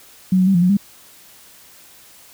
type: tone with pitch steps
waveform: sine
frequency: 186.1 / 184.6 / 194 / 173.3 / 180.9 / 200.8 Hz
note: F#3 / F#3 / G3 / F3 / F#3 / G3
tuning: +10 / -4 / -18 / -13 / -39 / +42 cents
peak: -11 dBFS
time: 0.32-0.77 s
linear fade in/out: 5 ms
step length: 75 ms
effects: white hiss -46 dBFS RMS until 2.33 s